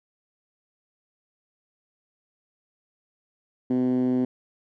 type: tone with band-pass filter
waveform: 10% pulse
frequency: 126.6 Hz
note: B2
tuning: 43 cents sharp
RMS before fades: -23 dBFS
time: 3.7-4.25 s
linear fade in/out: 5 ms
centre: 270 Hz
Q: 4.1
effects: none